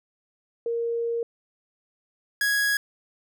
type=tone pair in turn; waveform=sine / 45% pulse; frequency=466.2 / 1661.3 Hz; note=A#4 / G#6; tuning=0 / 0 cents; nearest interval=octave + minor seventh; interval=2200 cents; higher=second; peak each=-24 / -21 dBFS; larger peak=second; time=0.66-1.23 / 2.41-2.77 s; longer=first; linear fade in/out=2 ms; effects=none